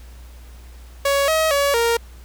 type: tone with pitch steps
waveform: sawtooth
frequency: 559 / 636 / 565 / 465.8 Hz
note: C#5 / D#5 / C#5 / A#4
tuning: +14 / +38 / +33 / -1 cents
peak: -12 dBFS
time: 1.05-1.97 s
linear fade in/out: 5 ms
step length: 230 ms
effects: added 60 Hz sine -38 dBFS peak until 2.24 s + pink hiss -50 dBFS RMS until 2.24 s